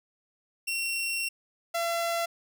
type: tone pair in turn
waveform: sawtooth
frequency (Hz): 2729 / 677.7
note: F7 / E5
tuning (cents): -41 / +48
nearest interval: 2 octaves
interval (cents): 2411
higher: first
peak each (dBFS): -25 / -23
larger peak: second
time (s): 0.67-1.29 / 1.74-2.26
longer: first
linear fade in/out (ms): 10
effects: none